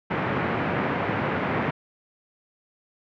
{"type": "band-pass noise", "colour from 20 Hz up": "pink", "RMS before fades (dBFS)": -26, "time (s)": [0.1, 1.71], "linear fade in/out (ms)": 10, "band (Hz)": [110, 2200], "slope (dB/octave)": 24, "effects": []}